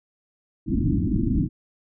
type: low-pass noise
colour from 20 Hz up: white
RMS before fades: -22 dBFS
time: 0.66-1.49 s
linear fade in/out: 50 ms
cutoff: 320 Hz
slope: 96 dB/octave
effects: none